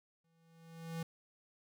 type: tone with exponential growth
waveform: square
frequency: 164.81 Hz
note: E3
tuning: in tune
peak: -37 dBFS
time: 0.24-1.03 s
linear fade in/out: 5 ms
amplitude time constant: 170 ms
effects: none